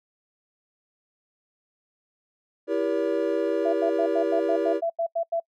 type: chord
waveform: triangle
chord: E diminished seventh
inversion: none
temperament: just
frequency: 329.6 / 395.6 / 474.7 / 569.6 Hz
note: E4 / G4 / Bb4 / Db5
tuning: 0 / +16 / +31 / +47 cents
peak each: -26 dBFS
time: 2.67-4.81 s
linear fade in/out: 50 ms
type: tone bursts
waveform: sine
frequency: 670 Hz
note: E5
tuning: 28 cents sharp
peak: -22 dBFS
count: 11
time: 3.65-5.401 s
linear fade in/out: 10 ms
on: 81 ms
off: 86 ms
effects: noise-tail reverb RT60 0.1 s tail -26 dB re dry